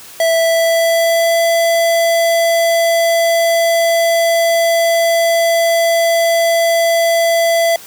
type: tone with pitch glide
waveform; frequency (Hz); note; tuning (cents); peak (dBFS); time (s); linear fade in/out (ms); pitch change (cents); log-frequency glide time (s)
square; 659.3 to 670; E5 to E5; 0 to +28; -11; 0.2-7.76; 2; +28; 0.34-1.41
effects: white hiss -36 dBFS RMS until 7.86 s